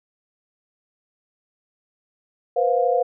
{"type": "tone cluster", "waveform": "sine", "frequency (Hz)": [487.2, 520, 704], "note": ["B4", "C5", "F5"], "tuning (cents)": [-24, -11, 14], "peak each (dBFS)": -21, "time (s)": [2.56, 3.03], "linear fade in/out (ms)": 10, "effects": []}